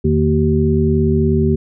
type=harmonic tone with a mistuned harmonic; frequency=76.6 Hz; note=D#2; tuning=27 cents flat; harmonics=1 / 2 / 3 / 5; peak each=-17 / -17 / -17 / -17 dBFS; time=0.04-1.56 s; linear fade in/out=10 ms; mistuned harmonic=1; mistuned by=+120 cents; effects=none